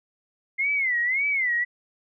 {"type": "tone with vibrato", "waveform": "sine", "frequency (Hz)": 2084, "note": "C7", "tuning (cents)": -7, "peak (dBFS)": -21, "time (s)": [0.58, 1.65], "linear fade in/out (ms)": 20, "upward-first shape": "sine", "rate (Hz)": 1.8, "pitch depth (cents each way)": 170, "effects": []}